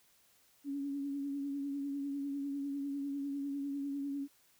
sine tone with vibrato, 280.3 Hz, C#4, 19 cents sharp, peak -35 dBFS, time 0.64-4.28 s, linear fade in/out 50 ms, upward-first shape triangle, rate 10 Hz, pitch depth 39 cents each way, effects white hiss -68 dBFS RMS until 4.59 s

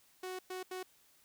sawtooth tone bursts at uneven times, 370 Hz, F#4, in tune, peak -36 dBFS, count 3, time 0.23-0.39 / 0.5-0.63 / 0.71-0.83 s, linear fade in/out 5 ms, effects white hiss -67 dBFS RMS until 1.24 s

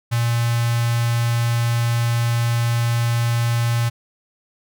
square tone with notch filter, 118 Hz, A#2, 22 cents sharp, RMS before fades -19 dBFS, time 0.11-3.9 s, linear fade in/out 20 ms, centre 390 Hz, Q 0.52, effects none

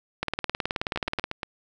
two click trains, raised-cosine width 0.3 ms, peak -10 / -14 dBFS, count 20 / 5, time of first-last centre 0.23-1.241 / 0.96-1.432 s, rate 18.8 / 8.48 Hz, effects none

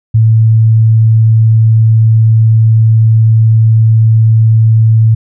sine tone, 111.5 Hz, A2, 23 cents sharp, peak -3 dBFS, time 0.14-5.15 s, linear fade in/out 10 ms, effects none

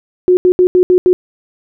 sine tone bursts at uneven times, 363.4 Hz, F#4, 31 cents flat, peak -5 dBFS, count 6, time 0.28-0.37 / 0.45-0.52 / 0.59-0.67 / 0.75-0.83 / 0.9-0.98 / 1.06-1.13 s, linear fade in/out 0 ms, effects none

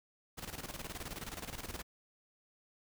pink noise with tremolo, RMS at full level -42 dBFS, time 0.37-1.83 s, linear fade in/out 20 ms, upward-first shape square, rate 19 Hz, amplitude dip 70%, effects none

